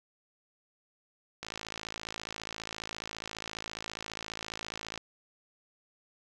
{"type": "click train", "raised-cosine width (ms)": 0.2, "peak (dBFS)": -20, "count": 195, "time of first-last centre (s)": [1.43, 4.977], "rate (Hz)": 54.7, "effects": []}